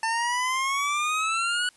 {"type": "exponential sweep", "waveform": "25% pulse", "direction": "up", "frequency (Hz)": [890, 1480], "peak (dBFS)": -20, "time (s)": [0.03, 1.69], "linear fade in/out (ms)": 2, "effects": ["white hiss -58 dBFS RMS until 1.76 s", "resampled to 24000 Hz"]}